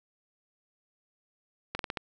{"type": "slowing click train", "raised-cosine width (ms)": 0.3, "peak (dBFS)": -16, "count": 5, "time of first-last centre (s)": [1.75, 1.972], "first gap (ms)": 42, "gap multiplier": 1.19, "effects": []}